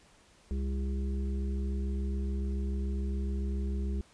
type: harmonic tone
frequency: 67 Hz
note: C2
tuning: 42 cents sharp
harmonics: 1 / 3 / 5 / 6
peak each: -30 / -38 / -46 / -46 dBFS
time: 0.51-4.01 s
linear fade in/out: 0 ms
effects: pink hiss -61 dBFS RMS until 4.13 s + resampled to 22050 Hz